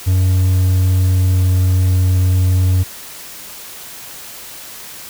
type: tone with pitch glide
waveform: triangle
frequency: 92.5 to 91.91 Hz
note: F#2 to F#2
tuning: 0 to -11 cents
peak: -8 dBFS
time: 0.06-2.84 s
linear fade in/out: 20 ms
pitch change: -11 cents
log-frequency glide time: 1-1.63 s
effects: white hiss -33 dBFS RMS until 5.09 s